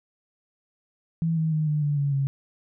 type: tone with pitch steps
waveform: sine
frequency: 164.3 / 159.53 / 154.9 / 150.4 / 146.04 / 141.8 / 137.68 Hz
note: E3 / D#3 / D#3 / D3 / D3 / C#3 / C#3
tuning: -5 / +44 / -7 / +42 / -9 / +40 / -11 cents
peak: -21 dBFS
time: 1.22-2.27 s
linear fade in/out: 0 ms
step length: 150 ms
effects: none